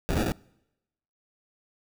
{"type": "noise with sample-and-hold", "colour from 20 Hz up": "pink", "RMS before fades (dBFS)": -26, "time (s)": [0.09, 0.32], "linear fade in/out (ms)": 0, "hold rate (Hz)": 1050, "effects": ["noise-tail reverb RT60 0.9 s tail -25 dB re dry"]}